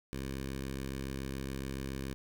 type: tone with notch filter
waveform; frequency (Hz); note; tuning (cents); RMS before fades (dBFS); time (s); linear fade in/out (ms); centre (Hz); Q
10% pulse; 67.1; C2; +44; -39; 0.13-2.14; 0; 850; 1.5
effects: none

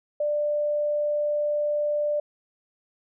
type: tone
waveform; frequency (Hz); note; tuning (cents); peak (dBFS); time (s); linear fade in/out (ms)
sine; 592; D5; +14; -22; 0.2-2.2; 5
effects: none

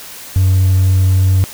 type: tone with pitch glide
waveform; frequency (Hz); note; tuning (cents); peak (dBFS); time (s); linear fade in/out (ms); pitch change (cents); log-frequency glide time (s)
triangle; 93.6 to 94.2; F#2 to F#2; +20 to +32; -5; 0.36-1.44; 0; +12; 1.18-1.28
effects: tanh soft clip ceiling -3 dBFS + white hiss -32 dBFS RMS until 1.53 s

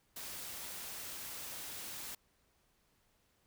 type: noise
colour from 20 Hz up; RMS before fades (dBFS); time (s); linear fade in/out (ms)
white; -45; 0.16-2.15; 5
effects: pink hiss -74 dBFS RMS until 3.46 s

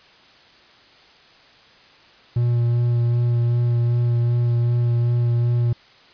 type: tone with vibrato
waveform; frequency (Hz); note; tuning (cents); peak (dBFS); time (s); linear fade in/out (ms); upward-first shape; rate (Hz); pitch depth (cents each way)
triangle; 119.4; A#2; +42; -14; 2.36-5.73; 5; sine; 2.6; 13
effects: white hiss -50 dBFS RMS until 6.13 s + resampled to 11025 Hz

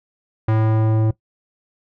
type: tone with low-pass filter sweep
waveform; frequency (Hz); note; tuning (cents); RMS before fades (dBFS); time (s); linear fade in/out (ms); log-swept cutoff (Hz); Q
square; 110; A2; 0; -17; 0.48-1.11; 5; 1600 to 560; 0.78
effects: noise-tail reverb RT60 0.1 s tail -18 dB re dry

